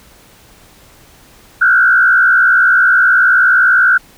sine tone with frequency modulation, 1480 Hz, F#6, in tune, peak -6 dBFS, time 1.61-3.98 s, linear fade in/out 10 ms, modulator 60.3 Hz, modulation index 1.4, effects pink hiss -44 dBFS RMS until 4.17 s

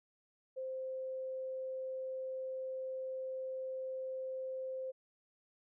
sine tone, 522 Hz, C5, 4 cents flat, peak -38 dBFS, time 0.56-4.92 s, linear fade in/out 20 ms, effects none

